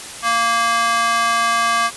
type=tone with high-pass filter; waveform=square; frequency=231.9 Hz; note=A#3; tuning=9 cents flat; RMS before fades=-17 dBFS; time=0.22-1.91 s; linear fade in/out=50 ms; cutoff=1100 Hz; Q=2.3; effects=white hiss -32 dBFS RMS until 1.96 s + resampled to 24000 Hz